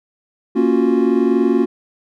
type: chord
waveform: triangle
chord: Gb major seventh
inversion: first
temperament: equal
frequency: 233.1 / 277.2 / 349.2 / 370 Hz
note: Bb3 / Db4 / F4 / Gb4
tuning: 0 / 0 / 0 / 0 cents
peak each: -16 dBFS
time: 0.55-1.66 s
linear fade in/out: 20 ms
effects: none